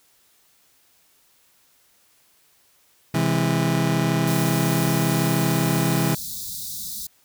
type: chord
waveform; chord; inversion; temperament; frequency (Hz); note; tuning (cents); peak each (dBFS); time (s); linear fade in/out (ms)
30% pulse; C augmented; none; just; 130.81 / 163.52 / 204.4; C3 / E3 / G#3; 0 / -14 / -27; -21 / -19 / -24; 3.14-6.15; 5
type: band-stop noise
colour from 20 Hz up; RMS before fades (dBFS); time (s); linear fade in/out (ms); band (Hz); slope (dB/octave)
white; -32; 4.27-7.07; 5; 240 to 3600; 96
effects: white hiss -60 dBFS RMS until 7.24 s